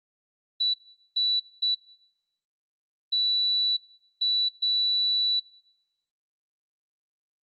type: tone bursts at uneven times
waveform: sine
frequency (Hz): 3951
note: B7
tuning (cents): 0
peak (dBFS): -21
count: 6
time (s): 0.6-0.74 / 1.16-1.4 / 1.62-1.75 / 3.12-3.77 / 4.21-4.49 / 4.62-5.4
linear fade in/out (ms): 10
effects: noise-tail reverb RT60 0.8 s tail -21 dB re dry + Opus 32 kbps